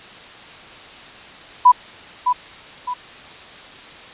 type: tone with echo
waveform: sine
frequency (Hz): 991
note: B5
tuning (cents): +6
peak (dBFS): -5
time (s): 1.65-1.72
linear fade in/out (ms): 10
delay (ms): 610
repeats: 2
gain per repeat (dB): -8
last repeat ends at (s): 2.94
effects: white hiss -39 dBFS RMS until 4.13 s + resampled to 8000 Hz